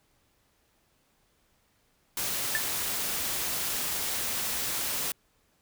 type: noise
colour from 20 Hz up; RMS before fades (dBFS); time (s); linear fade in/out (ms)
white; -31; 2.17-5.12; 2
type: tone with exponential decay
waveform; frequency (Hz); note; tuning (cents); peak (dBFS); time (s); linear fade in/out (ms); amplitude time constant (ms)
sine; 1760; A6; 0; -21; 2.55-2.64; 0; 18
effects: pink hiss -69 dBFS RMS until 5.61 s